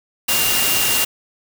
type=tone in noise; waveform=sine; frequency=2795 Hz; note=F7; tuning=1 cent sharp; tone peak=-22 dBFS; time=0.28-1.05 s; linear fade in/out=10 ms; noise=white; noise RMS=-18 dBFS; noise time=0.28-1.05 s; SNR=-7 dB; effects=none